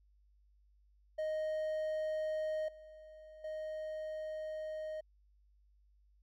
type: tone with level steps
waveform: triangle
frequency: 622.3 Hz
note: D#5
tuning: in tune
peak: -32 / -50 / -37 dBFS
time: 1.18-5.01 s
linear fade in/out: 10 ms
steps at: 2.68 / 3.44 s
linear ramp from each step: 5 ms
effects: added 50 Hz sine -65 dBFS peak until 6.22 s